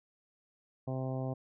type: harmonic tone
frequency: 130.81 Hz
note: C3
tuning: in tune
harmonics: 1 / 2 / 3 / 4 / 5 / 6 / 7 / 8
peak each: -35 / -40 / -45 / -43 / -43 / -47 / -55 / -55 dBFS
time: 0.87-1.34 s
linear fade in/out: 10 ms
effects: none